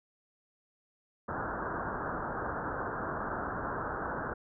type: low-pass noise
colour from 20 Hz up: white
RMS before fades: -36 dBFS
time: 1.28-4.34 s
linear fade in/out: 10 ms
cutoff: 1600 Hz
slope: 96 dB/octave
effects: none